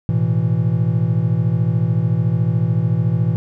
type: chord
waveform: triangle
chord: A suspended second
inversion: none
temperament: just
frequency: 110 / 123.75 / 165 Hz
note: A2 / B2 / E3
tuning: 0 / +4 / +2 cents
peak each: -17 dBFS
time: 0.09-3.36 s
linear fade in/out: 0 ms
effects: none